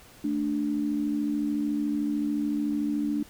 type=tone pair together; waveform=sine; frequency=220 / 293.7 Hz; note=A3 / D4; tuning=0 / 0 cents; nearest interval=perfect fourth; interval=500 cents; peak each=-30 / -26 dBFS; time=0.24-3.23 s; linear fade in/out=5 ms; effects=pink hiss -52 dBFS RMS until 3.29 s